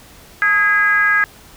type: tone with frequency modulation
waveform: sine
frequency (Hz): 1644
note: G#6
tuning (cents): -18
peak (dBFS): -11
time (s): 0.42-1.24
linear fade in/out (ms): 0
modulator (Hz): 386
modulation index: 0.8
effects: pink hiss -43 dBFS RMS until 1.56 s